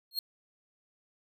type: tone with exponential growth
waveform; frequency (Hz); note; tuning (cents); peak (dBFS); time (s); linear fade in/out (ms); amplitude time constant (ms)
45% pulse; 4254; C8; +28; -25; 0.11-0.19; 2; 17
effects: none